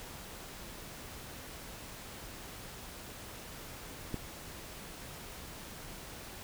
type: click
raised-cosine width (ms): 3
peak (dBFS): -22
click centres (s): 4.143
effects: pink hiss -47 dBFS RMS until 6.43 s